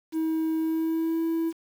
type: tone with pitch glide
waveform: triangle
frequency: 320 to 328.2 Hz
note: D#4 to E4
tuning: +49 to -8 cents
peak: -21 dBFS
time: 0.12-1.53 s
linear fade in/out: 50 ms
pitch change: +43 cents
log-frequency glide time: 0.58-1.23 s
effects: tanh soft clip ceiling -17 dBFS + 8-bit